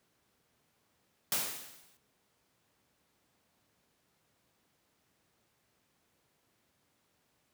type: noise with exponential decay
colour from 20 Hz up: white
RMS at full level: -29 dBFS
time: 1.32-1.97 s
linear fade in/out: 1 ms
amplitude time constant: 140 ms
effects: pink hiss -74 dBFS RMS until 7.53 s + high-pass 100 Hz 12 dB/octave